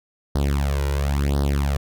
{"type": "tone with flanger", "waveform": "sawtooth", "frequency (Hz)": 70.5, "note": "C#2", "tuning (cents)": 30, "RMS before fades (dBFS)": -21, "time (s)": [0.35, 1.77], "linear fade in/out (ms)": 5, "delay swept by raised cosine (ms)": [0.2, 2.1], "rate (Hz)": 0.96, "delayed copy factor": 1, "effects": []}